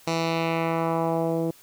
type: tone with low-pass filter sweep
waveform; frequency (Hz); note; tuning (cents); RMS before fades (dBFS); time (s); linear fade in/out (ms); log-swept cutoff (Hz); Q
10% pulse; 164.81; E3; 0; -25; 0.07-1.51; 5; 6200 to 400; 1.4
effects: white hiss -53 dBFS RMS until 1.62 s